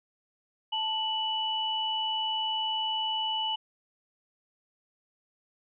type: tone pair together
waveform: sine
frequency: 880 / 2960 Hz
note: A5 / F#7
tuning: 0 / 0 cents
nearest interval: octave + major sixth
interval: 2100 cents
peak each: -32 / -29 dBFS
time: 0.72-3.56 s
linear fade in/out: 10 ms
effects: none